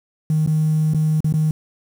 triangle tone with dropouts, 155.56 Hz, D#3, in tune, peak -11 dBFS, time 0.3-1.51 s, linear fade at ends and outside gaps 2 ms, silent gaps 0.463-0.474 / 0.936-0.946 / 1.205-1.244 / 1.325-1.339 s, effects tanh soft clip ceiling -12 dBFS + 7-bit

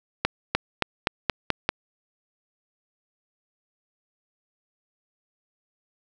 accelerating click train, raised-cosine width 0.3 ms, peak -4 dBFS, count 7, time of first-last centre 0.25-1.69 s, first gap 300 ms, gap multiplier 0.91, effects none

